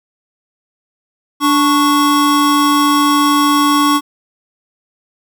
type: tone pair together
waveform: square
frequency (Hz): 292.1 / 1108.7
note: D4 / C#6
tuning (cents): -9 / 0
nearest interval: octave + major seventh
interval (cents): 2309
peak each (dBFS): -13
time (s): 1.4-4.01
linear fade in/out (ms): 50
effects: none